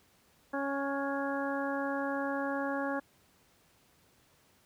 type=harmonic tone with a mistuned harmonic; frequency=277.2 Hz; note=C#4; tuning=in tune; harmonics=1 / 2 / 3 / 4 / 5 / 6; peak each=-35 / -36 / -39 / -41 / -42 / -40 dBFS; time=0.53-3 s; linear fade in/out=10 ms; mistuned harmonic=5; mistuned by=+27 cents; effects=pink hiss -66 dBFS RMS until 4.65 s + high-pass 60 Hz 12 dB/octave